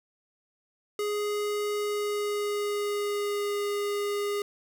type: tone with pitch glide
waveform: square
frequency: 415.3 to 408.9 Hz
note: G#4 to G#4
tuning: 0 to -27 cents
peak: -28 dBFS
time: 0.99-4.42 s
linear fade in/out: 2 ms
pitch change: -27 cents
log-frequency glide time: 1.79-3.61 s
effects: none